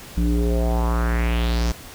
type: tone with low-pass filter sweep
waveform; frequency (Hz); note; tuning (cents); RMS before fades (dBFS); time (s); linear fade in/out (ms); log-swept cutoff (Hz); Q
square; 58.5; A#1; +7; -20; 0.17-1.72; 5; 230 to 6300; 3.3
effects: pink hiss -40 dBFS RMS until 1.94 s